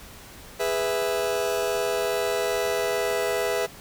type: chord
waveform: 40% pulse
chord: E major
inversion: first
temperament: just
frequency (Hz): 412 / 494.4 / 659.3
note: G#4 / B4 / E5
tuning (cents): -14 / +2 / 0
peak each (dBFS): -27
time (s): 0.59-3.67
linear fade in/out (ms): 20
effects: pink hiss -45 dBFS RMS until 3.8 s